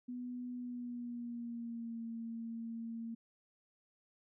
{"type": "tone with pitch glide", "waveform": "sine", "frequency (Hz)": [246.9, 229], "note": ["B3", "A#3"], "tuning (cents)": [0, -31], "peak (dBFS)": -40, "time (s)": [0.08, 3.15], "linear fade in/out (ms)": 10, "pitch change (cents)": -131, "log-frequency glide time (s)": [0.54, 2.03], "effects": []}